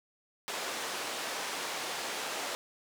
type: band-pass noise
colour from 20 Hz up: pink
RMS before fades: -37 dBFS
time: 0.48-2.55 s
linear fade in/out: 0 ms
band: 490 to 8400 Hz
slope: 12 dB/octave
effects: none